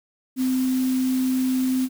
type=tone in noise; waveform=sine; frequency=258 Hz; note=C4; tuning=24 cents flat; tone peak=-19 dBFS; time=0.36-1.89 s; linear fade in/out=50 ms; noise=white; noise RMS=-37 dBFS; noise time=0.36-1.89 s; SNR=+15 dB; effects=none